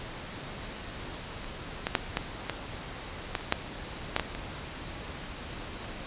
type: clicks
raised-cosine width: 0.3 ms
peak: -24 / -11 / -6 / -10 / -13 / -11 / -25 / -6 / -8 / -11 / -20 dBFS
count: 11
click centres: 1.444 / 1.869 / 1.952 / 2.171 / 2.497 / 3.352 / 3.41 / 3.524 / 4.164 / 4.197 / 4.35 s
effects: pink hiss -40 dBFS RMS until 6.06 s + resampled to 8000 Hz